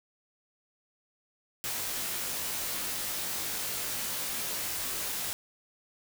white noise with comb filter, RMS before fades -34 dBFS, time 1.64-5.33 s, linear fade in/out 0 ms, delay 19 ms, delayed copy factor -0.75, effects none

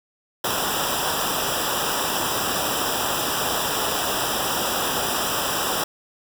pink noise with comb filter, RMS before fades -24 dBFS, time 0.44-5.84 s, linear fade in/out 5 ms, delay 0.46 ms, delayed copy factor -0.95, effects none

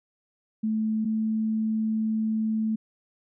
sine tone pair in turn, 218.3 / 219.3 Hz, A3 / A3, -13 / -6 cents, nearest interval unison, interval 7 cents, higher second, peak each -23 dBFS, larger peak neither, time 0.63-1.05 / 1.05-2.76 s, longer second, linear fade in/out 10 ms, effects none

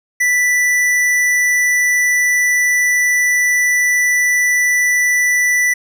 sine tone with hard clipping, 1975.5 Hz, B6, in tune, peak -13 dBFS, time 0.2-5.74 s, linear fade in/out 10 ms, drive 13 dB, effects none

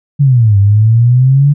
sine exponential two-way sweep, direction down then up, 146.83 to 98 to 146.83 Hz, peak -4 dBFS, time 0.19-1.54 s, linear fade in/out 20 ms, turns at 0.58 s, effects none

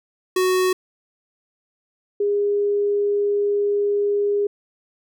square / sine tone pair in turn, 370 / 408.3 Hz, F#4 / G#4, 0 / -29 cents, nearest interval major second, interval 171 cents, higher second, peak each -17 dBFS, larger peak neither, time 0.36-0.73 / 2.2-4.47 s, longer second, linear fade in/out 5 ms, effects none

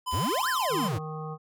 square tone with pitch glide, 1010 to 1027.7 Hz, B5 to C6, +39 to -31 cents, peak -29 dBFS, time 0.06-0.89 s, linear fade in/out 20 ms, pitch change +30 cents, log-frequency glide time 0.16-0.36 s
white noise, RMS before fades -46 dBFS, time 0.11-0.66 s, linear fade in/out 2 ms
square exponential two-way sweep, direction up then down, 65.41 to 1864.7 to 89.7 Hz, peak -28 dBFS, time 0.12-0.99 s, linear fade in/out 20 ms, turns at 0.49 s
harmonic tone, 155.56 Hz, D#3, in tune, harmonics 1 / 3 / 5 / 7 / 8, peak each -35 / -40 / -42 / -43 / -44 dBFS, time 0.69-1.38 s, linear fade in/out 50 ms
effects none

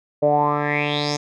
10% pulse tone with low-pass filter sweep, 146.83 Hz, D3, in tune, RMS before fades -20 dBFS, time 0.22-1.17 s, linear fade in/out 10 ms, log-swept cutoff 540 to 6200 Hz, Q 6.6, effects none

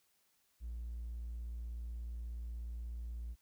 triangle tone, 58.27 Hz, A#1, in tune, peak -37 dBFS, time 0.6-3.36 s, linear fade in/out 50 ms, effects tanh soft clip ceiling -36 dBFS + white hiss -75 dBFS RMS until 3.41 s

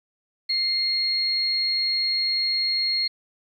sine tone pair together, 2103 / 4282 Hz, C7 / C8, +8 / +39 cents, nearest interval octave, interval 1231 cents, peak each -31 / -21 dBFS, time 0.49-3.08 s, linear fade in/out 10 ms, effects 10-bit

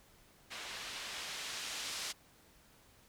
blue noise with low-pass filter sweep, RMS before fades -43 dBFS, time 0.5-2.13 s, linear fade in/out 20 ms, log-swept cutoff 2800 to 5200 Hz, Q 0.71, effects pink hiss -64 dBFS RMS until 3.08 s

